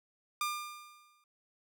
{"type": "tone with exponential decay", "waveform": "sawtooth", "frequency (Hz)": 1200, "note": "D6", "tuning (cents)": 37, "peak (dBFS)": -26, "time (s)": [0.41, 1.24], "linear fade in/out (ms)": 2, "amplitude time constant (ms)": 180, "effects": []}